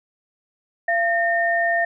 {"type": "tone pair together", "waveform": "sine", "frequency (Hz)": [683.2, 1824], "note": ["F5", "A#6"], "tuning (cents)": [-38, -38], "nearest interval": "octave + perfect fourth", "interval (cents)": 1700, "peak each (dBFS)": -20, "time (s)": [0.88, 1.85], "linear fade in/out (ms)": 5, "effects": []}